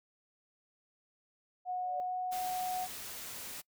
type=tone with pitch glide; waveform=sine; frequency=730 to 734.7 Hz; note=F#5 to F#5; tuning=-24 to -12 cents; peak=-33 dBFS; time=1.65-2.88 s; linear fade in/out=50 ms; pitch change=+12 cents; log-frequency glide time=2.05-2.12 s
type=tone with exponential growth; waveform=sine; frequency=584 Hz; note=D5; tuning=10 cents flat; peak=-36 dBFS; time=1.68-2 s; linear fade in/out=0 ms; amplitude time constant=68 ms
type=noise; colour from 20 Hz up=white; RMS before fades=-44 dBFS; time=2.31-3.62 s; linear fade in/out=20 ms
effects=noise-tail reverb RT60 0.1 s tail -24 dB re dry